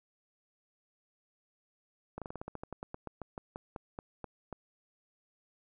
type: slowing click train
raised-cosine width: 1 ms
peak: -26 dBFS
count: 20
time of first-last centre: 2.18-4.527 s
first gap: 37 ms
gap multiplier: 1.12
effects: none